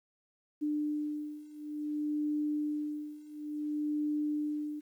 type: beating tone pair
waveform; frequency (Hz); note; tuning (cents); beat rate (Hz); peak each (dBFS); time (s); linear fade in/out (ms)
sine; 298.5 / 299.07; D4 / D4; +28 / +32; 0.57; -36 / -34; 0.61-4.81; 20
effects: 11-bit